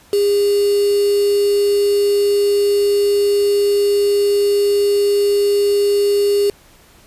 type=tone with quantisation; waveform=sine; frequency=405.4 Hz; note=G#4; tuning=42 cents flat; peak=-12 dBFS; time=0.13-6.5 s; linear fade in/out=2 ms; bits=4; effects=pink hiss -48 dBFS RMS until 7.06 s + resampled to 32000 Hz